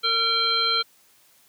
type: harmonic tone with a mistuned harmonic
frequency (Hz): 456.6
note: A#4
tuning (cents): -36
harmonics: 1 / 3 / 5 / 7 / 9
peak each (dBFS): -34 / -25 / -32 / -25 / -23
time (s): 0.03-0.83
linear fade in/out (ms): 20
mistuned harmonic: 5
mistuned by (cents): +32
effects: white hiss -58 dBFS RMS until 1.48 s + high-pass 100 Hz 12 dB/octave